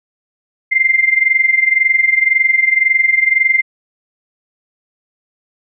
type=tone with amplitude modulation; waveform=sine; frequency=2093 Hz; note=C7; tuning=in tune; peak=-6 dBFS; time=0.71-3.62 s; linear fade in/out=20 ms; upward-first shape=sine; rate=21.9 Hz; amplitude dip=80%; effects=none